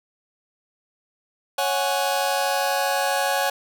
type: chord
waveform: sawtooth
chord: C# suspended fourth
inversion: none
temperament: just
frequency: 554.4 / 739.2 / 831.5 Hz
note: C#5 / F#5 / G#5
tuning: 0 / -2 / +2 cents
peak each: -21 dBFS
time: 1.58-3.5 s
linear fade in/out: 5 ms
effects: none